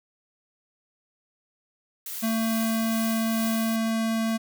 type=noise with tremolo; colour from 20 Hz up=blue; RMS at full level=-34 dBFS; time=2.06-3.76 s; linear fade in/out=2 ms; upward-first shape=triangle; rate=2.3 Hz; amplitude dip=40%
type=tone; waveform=square; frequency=224.4 Hz; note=A3; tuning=34 cents sharp; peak=-24 dBFS; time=2.22-4.38 s; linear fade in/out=20 ms
effects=none